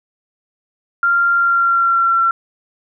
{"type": "tone with pitch glide", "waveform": "sine", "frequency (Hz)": [1389, 1355.7], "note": ["F6", "E6"], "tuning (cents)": [-10, 48], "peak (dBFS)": -11, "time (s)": [1.03, 2.31], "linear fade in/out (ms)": 2, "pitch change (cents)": -42, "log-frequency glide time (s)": [1.33, 2.2], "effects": []}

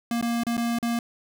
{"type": "tone with dropouts", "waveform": "square", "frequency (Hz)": 234.6, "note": "A#3", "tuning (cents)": 11, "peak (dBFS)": -24, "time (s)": [0.11, 0.99], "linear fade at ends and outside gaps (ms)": 2, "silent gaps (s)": [[0.213, 0.225], [0.435, 0.467], [0.569, 0.577], [0.787, 0.827]], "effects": []}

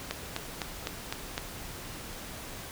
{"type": "click train", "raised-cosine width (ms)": 0.2, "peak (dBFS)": -14, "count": 6, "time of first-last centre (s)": [0.11, 1.379], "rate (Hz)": 3.94, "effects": ["pink hiss -42 dBFS RMS until 2.71 s"]}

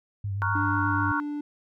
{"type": "tone with vibrato", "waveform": "sine", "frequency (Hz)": 99.6, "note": "G2", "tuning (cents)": 28, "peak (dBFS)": -27, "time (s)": [0.24, 1.12], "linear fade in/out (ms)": 5, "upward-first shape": "sine", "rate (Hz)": 8.2, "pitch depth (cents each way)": 45}
{"type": "chord", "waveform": "sine", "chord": "Gb major seventh", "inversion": "first", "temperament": "equal", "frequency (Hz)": [932.3, 1108.7, 1396.9, 1480], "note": ["Bb5", "Db6", "F6", "Gb6"], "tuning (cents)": [0, 0, 0, 0], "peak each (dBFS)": [-30, -30, -30, -30], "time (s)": [0.42, 1.2], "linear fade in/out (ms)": 0}
{"type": "tone", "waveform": "triangle", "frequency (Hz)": 293.7, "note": "D4", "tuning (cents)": 0, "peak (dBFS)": -27, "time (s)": [0.55, 1.41], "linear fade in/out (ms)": 5}
{"effects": []}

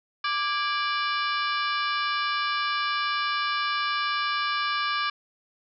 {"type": "harmonic tone with a mistuned harmonic", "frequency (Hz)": 587, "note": "D5", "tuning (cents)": -1, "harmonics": [2, 3, 4, 5, 6, 7, 8, 9], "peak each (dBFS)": [-27, -31, -33, -35, -37, -38, -39, -40], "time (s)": [0.24, 5.1], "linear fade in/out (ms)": 5, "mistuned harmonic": 3, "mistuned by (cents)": -120, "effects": []}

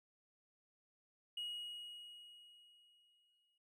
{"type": "tone with exponential decay", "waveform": "triangle", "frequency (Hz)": 2894, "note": "F#7", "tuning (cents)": -39, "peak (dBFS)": -38, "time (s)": [1.37, 3.58], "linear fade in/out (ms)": 5, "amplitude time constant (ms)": 480, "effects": ["noise-tail reverb RT60 0.3 s tail -26 dB re dry", "tanh soft clip ceiling -34 dBFS"]}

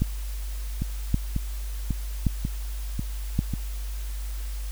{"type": "two click trains", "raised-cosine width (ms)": 5, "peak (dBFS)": [-9, -14], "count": [4, 6], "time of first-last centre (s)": [[0.02, 3.391], [0.82, 3.537]], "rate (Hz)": [0.89, 1.84], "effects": ["added 50 Hz sine -29 dBFS peak until 4.71 s", "white hiss -45 dBFS RMS until 4.71 s"]}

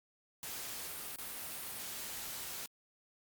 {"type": "noise with dropouts", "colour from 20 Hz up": "white", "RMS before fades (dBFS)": -43, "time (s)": [0.43, 2.66], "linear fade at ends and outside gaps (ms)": 1, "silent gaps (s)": [1.16, 1.185], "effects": ["Opus 48 kbps"]}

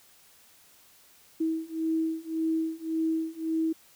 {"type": "beating tone pair", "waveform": "sine", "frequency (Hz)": [321.2, 323], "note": ["E4", "E4"], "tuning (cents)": [-45, -35], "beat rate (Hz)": 1.8, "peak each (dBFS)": [-30, -29], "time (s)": [1.4, 3.73], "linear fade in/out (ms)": 10, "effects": ["white hiss -58 dBFS RMS until 3.95 s"]}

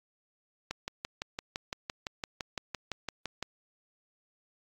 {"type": "click train", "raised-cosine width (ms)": 0.2, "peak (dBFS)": -17, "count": 17, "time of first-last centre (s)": [0.71, 3.426], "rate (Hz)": 5.89, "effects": ["AAC 48 kbps"]}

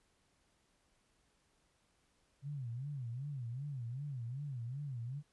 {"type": "tone with vibrato", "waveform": "sine", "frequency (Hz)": 130.4, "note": "C3", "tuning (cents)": -5, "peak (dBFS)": -39, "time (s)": [2.42, 5.23], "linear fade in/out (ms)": 50, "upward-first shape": "sine", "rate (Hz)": 2.6, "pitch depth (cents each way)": 210, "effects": ["pink hiss -75 dBFS RMS until 5.32 s", "resampled to 24000 Hz"]}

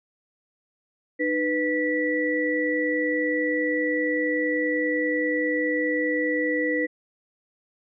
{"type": "tone cluster", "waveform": "sine", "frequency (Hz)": [305.1, 495.4, 1955], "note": ["D#4", "B4", "B6"], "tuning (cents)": [-34, 5, -18], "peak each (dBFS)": -26, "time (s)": [1.19, 6.87], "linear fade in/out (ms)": 20, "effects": []}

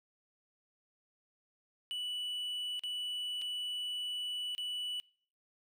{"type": "tone with dropouts", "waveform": "triangle", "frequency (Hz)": 2960, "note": "F#7", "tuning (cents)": 0, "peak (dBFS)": -34, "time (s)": [1.91, 5], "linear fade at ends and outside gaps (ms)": 0, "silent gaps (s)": [[2.794, 2.836], [3.415, 3.419], [4.55, 4.58]], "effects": ["noise-tail reverb RT60 0.5 s tail -24 dB re dry"]}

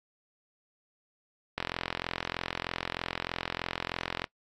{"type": "click train", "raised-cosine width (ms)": 0.3, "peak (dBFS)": -14, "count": 116, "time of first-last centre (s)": [1.58, 4.242], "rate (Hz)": 43.2, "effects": ["noise-tail reverb RT60 0.1 s tail -22 dB re dry", "AAC 64 kbps"]}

